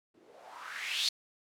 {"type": "noise with low-pass filter sweep", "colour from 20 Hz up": "violet", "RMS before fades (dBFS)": -38, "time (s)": [0.14, 1.09], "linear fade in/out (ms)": 5, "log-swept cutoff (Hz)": [290, 4400], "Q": 3.9, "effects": []}